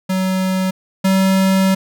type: tone pair in turn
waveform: square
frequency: 187.7 / 190.98 Hz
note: F#3 / G3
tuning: +25 / -45 cents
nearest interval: unison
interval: 30 cents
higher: second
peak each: -16 / -12 dBFS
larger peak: second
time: 0.09-0.71 / 1.04-1.75 s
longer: second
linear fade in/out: 10 ms
effects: none